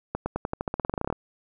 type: accelerating click train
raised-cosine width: 1 ms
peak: -13 dBFS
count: 18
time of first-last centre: 0.15-1.126 s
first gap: 110 ms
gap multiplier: 0.91
effects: none